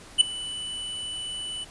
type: tone with ADSR envelope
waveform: square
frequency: 2980 Hz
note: F#7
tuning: 12 cents sharp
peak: -11 dBFS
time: 0.18-1.65 s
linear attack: 29 ms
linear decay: 6 ms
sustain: -21 dB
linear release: 20 ms
effects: pink hiss -47 dBFS RMS until 1.7 s + resampled to 24000 Hz